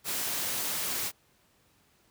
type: noise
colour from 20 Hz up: white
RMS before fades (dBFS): -32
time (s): 0.04-1.12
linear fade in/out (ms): 50
effects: pink hiss -66 dBFS RMS until 2.1 s + high-pass 60 Hz 12 dB/octave